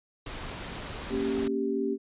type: noise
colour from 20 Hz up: pink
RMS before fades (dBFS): -38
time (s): 0.26-1.48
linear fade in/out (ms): 5
type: chord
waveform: sine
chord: G diminished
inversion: first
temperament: equal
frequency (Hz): 233.1 / 277.2 / 392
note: Bb3 / Db4 / G4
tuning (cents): 0 / 0 / 0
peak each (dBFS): -32 / -31 / -29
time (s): 1.09-1.98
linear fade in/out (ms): 50
effects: resampled to 8000 Hz